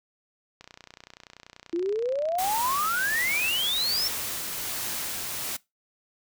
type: click train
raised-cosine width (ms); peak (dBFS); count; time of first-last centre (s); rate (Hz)
0.2; -27; 69; 0.61-2.847; 30.4
type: exponential sweep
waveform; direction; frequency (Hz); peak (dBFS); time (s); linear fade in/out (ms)
sine; up; 329.6 to 5520; -24; 1.73-4.08; 5
type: noise with tremolo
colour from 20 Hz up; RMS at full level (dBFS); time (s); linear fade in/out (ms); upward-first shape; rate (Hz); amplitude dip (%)
white; -31; 2.38-5.57; 10; triangle; 1.3; 25
effects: noise-tail reverb RT60 0.2 s tail -21 dB re dry